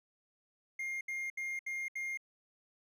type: tone bursts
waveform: triangle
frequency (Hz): 2122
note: C7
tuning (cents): +24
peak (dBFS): -34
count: 5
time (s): 0.79-2.174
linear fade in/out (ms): 5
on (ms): 220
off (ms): 71
effects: none